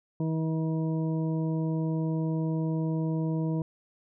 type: harmonic tone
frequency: 160 Hz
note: D#3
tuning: 49 cents sharp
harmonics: 1 / 2 / 3 / 4 / 6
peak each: -27 / -32 / -39 / -42 / -45 dBFS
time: 0.2-3.62 s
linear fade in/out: 2 ms
effects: none